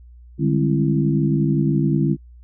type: tone cluster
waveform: sine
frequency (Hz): 148 / 195.9 / 207.4 / 267.4 / 333.1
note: D3 / G3 / G#3 / C4 / E4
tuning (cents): +14 / -1 / -2 / +38 / +18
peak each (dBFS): -18 / -26 / -24 / -23 / -23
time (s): 0.38-2.17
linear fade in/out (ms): 50
effects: noise-tail reverb RT60 0.1 s tail -24 dB re dry + added 60 Hz sine -41 dBFS peak until 2.43 s